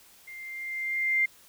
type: tone with level ramp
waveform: sine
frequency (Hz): 2099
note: C7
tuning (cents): +5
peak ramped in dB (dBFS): -41 to -20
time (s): 0.27-1.26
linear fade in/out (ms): 10
effects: white hiss -56 dBFS RMS until 1.48 s